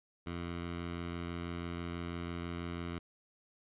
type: tone with notch filter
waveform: 10% pulse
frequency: 86.1 Hz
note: F2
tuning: 24 cents flat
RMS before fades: -40 dBFS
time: 0.26-2.99 s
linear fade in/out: 10 ms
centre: 520 Hz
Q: 1.8
effects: resampled to 8000 Hz